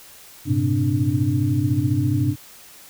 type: tone cluster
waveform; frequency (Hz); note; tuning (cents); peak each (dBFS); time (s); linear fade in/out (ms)
sine; 101.1 / 116.8 / 131 / 262.3 / 296.4; G#2 / A#2 / C3 / C4 / D4; -46 / +4 / +2 / +4 / +16; -23 / -24 / -22 / -30 / -23; 0.45-2.36; 50
effects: white hiss -45 dBFS RMS until 2.89 s